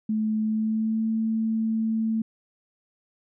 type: tone with pitch glide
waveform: sine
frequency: 216.8 to 222.3 Hz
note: A3 to A3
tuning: -25 to +18 cents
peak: -22 dBFS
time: 0.09-2.22 s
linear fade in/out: 5 ms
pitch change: +43 cents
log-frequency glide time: 0.42-1.07 s
effects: none